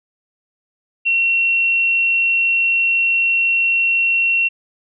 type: tone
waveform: sine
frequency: 2726 Hz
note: F7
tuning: 43 cents flat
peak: -13 dBFS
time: 1.05-4.49 s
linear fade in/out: 20 ms
effects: none